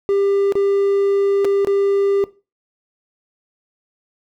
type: tone with dropouts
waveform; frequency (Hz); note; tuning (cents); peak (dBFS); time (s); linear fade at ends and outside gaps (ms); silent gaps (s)
triangle; 397.7; G4; +25; -12; 0.09-2.24; 0; 0.523-0.554 / 1.446-1.451 / 1.648-1.672
effects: noise-tail reverb RT60 0.3 s tail -18 dB re dry